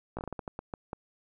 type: slowing click train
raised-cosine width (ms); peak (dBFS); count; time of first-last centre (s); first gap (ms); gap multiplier
1; -22; 11; 0.17-0.931; 17; 1.31
effects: none